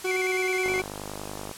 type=tone with tremolo; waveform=40% pulse; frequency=371.2 Hz; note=F#4; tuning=6 cents sharp; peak=-24 dBFS; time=0.04-0.82 s; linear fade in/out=10 ms; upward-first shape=sine; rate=20 Hz; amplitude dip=25%
type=tone with vibrato; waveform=triangle; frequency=2217 Hz; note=C#7; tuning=in tune; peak=-26 dBFS; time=0.06-0.82 s; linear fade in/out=20 ms; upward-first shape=square; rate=9.6 Hz; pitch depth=82 cents each way
type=click train; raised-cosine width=1 ms; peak=-21 dBFS; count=44; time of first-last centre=0.66-1.513 s; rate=50.4 Hz
effects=white hiss -41 dBFS RMS until 1.57 s + low-pass 11000 Hz 12 dB/octave